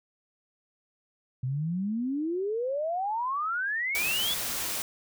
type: exponential sweep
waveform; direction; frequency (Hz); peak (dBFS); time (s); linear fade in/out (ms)
sine; up; 123.47 to 3500; -27; 1.43-4.34; 5
type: noise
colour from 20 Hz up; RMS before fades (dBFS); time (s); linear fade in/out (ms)
white; -32; 3.95-4.82; 0
effects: none